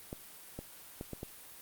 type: clicks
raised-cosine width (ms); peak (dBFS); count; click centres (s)
2; -26; 5; 0.129 / 0.59 / 1.011 / 1.133 / 1.231
effects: white hiss -52 dBFS RMS until 1.61 s + Opus 32 kbps